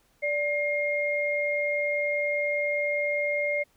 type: tone pair together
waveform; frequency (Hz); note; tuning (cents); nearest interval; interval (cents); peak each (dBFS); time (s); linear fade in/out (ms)
sine; 585.1 / 2130; D5 / C7; -7 / +30; octave + minor seventh; 2237; -27; 0.22-3.64; 20
effects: pink hiss -66 dBFS RMS until 3.76 s